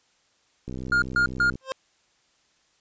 click train, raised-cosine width 3 ms, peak -22 dBFS, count 57, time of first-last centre 0.68-1.555 s, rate 64 Hz
triangle tone bursts, 1415 Hz, F6, 22 cents sharp, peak -16 dBFS, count 3, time 0.92-1.5 s, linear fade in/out 2 ms, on 100 ms, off 140 ms
25% pulse tone with exponential growth, 528 Hz, C5, 16 cents sharp, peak -20 dBFS, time 1.61-1.72 s, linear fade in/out 0 ms, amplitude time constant 23 ms
effects white hiss -65 dBFS RMS until 2.8 s + resampled to 16000 Hz

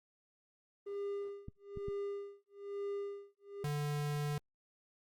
triangle tone with tremolo, 402.4 Hz, G4, 45 cents sharp, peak -34 dBFS, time 0.86-3.64 s, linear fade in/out 10 ms, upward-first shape sine, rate 1.1 Hz, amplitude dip 100%
clicks, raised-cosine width 5 ms, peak -32 dBFS, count 3, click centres 1.484 / 1.773 / 1.884 s
square tone, 146.83 Hz, D3, in tune, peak -35 dBFS, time 3.64-4.38 s, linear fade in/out 2 ms
effects Opus 24 kbps

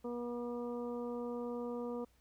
harmonic tone, 240.7 Hz, B3, 44 cents flat, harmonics 1 / 2 / 3 / 4 / 5, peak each -41 / -40 / -53 / -51 / -53 dBFS, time 0.04-2.05 s, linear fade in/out 10 ms, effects added 60 Hz sine -68 dBFS peak until 2.2 s + pink hiss -73 dBFS RMS until 2.2 s

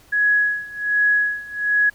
sine tone with tremolo, 1675 Hz, G#6, 14 cents sharp, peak -13 dBFS, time 0.12-1.9 s, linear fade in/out 10 ms, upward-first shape sine, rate 1.3 Hz, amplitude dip 90%, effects pink hiss -52 dBFS RMS until 1.94 s

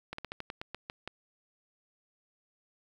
slowing click train, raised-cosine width 0.3 ms, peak -22 dBFS, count 10, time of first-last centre 0.13-1.076 s, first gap 54 ms, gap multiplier 1.16, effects 9-bit

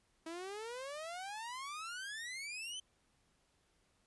sawtooth exponential sweep, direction up, 319 to 3112 Hz, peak -39 dBFS, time 0.26-2.8 s, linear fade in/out 5 ms, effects pink hiss -75 dBFS RMS until 4.06 s + resampled to 24000 Hz

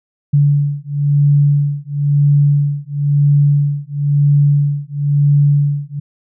sine beating tone pair, 143.5 / 144.49 Hz, D3 / D3, -40 / -28 cents, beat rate 0.99 Hz, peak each -13 dBFS, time 0.33-6 s, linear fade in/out 10 ms, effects none

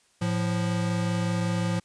square tone pair together, 110 / 174.83 Hz, A2 / F3, 0 / +2 cents, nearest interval minor sixth, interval 802 cents, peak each -29 / -27 dBFS, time 0.21-1.8 s, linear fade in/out 10 ms, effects white hiss -64 dBFS RMS until 1.84 s + resampled to 22050 Hz

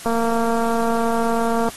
click train, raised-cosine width 1 ms, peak -9 dBFS, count 375, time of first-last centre 0.06-1.686 s, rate 230 Hz, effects white hiss -37 dBFS RMS until 1.76 s + AAC 32 kbps

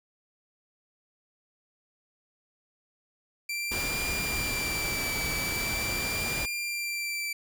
sawtooth tone with vibrato, 2349 Hz, D7, in tune, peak -27 dBFS, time 3.49-7.33 s, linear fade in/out 5 ms, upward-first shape triangle, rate 0.42 Hz, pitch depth 34 cents each way
pink noise, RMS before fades -34 dBFS, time 3.71-6.46 s, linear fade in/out 10 ms
effects none

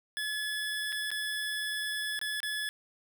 25% pulse tone with dropouts, 1711 Hz, A6, 49 cents flat, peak -28 dBFS, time 0.17-2.69 s, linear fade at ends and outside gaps 0 ms, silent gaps 0.922-0.926 / 1.105-1.115 / 2.191-2.214 / 2.403-2.431 s, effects none

